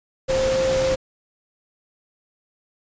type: tone in noise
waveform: sine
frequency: 526 Hz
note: C5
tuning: 9 cents sharp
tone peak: -18 dBFS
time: 0.28-0.96 s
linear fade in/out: 20 ms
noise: pink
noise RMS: -27 dBFS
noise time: 0.28-0.96 s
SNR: +6 dB
effects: resampled to 16000 Hz